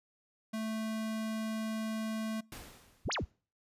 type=tone; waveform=square; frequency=220 Hz; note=A3; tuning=in tune; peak=-35 dBFS; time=0.53-2.41 s; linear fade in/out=10 ms
type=noise with exponential decay; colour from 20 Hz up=pink; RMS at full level=-44 dBFS; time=2.52-3.31 s; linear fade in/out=1 ms; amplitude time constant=170 ms
type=exponential two-way sweep; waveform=sine; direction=up then down; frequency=38.89 to 7459 to 38.89 Hz; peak=-32 dBFS; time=3.05-3.25 s; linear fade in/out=10 ms; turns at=3.13 s
effects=noise-tail reverb RT60 0.4 s tail -26 dB re dry + resampled to 32000 Hz